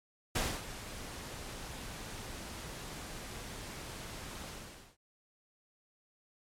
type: noise with ADSR envelope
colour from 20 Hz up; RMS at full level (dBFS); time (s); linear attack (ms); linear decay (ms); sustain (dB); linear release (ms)
pink; -31; 0.35-4.97; 8; 250; -13; 490
effects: low-pass 11000 Hz 12 dB/octave + MP3 96 kbps